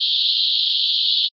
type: band-pass noise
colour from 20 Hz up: white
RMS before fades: -19 dBFS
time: 0-1.28 s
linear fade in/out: 20 ms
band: 3100 to 4400 Hz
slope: 96 dB/octave
effects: AAC 32 kbps